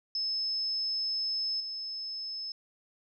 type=tone with level steps; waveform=sine; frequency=5220 Hz; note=E8; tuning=18 cents flat; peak=-29 / -35 dBFS; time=0.15-2.52 s; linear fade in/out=2 ms; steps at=1.6 s; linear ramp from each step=5 ms; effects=none